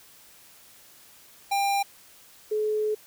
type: tone pair in turn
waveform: square / sine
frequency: 797 / 427.5 Hz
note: G5 / A4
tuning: +28 / -50 cents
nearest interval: major seventh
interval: 1078 cents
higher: first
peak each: -23 dBFS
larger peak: neither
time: 1.51-1.83 / 2.51-2.95 s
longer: second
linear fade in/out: 10 ms
effects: white hiss -53 dBFS RMS until 3.06 s